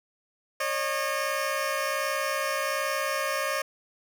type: tone pair together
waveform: 15% pulse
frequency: 547 / 608.3 Hz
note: C#5 / D#5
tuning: -23 / -39 cents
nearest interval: major second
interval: 184 cents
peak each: -23 dBFS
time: 0.6-3.62 s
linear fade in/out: 5 ms
effects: none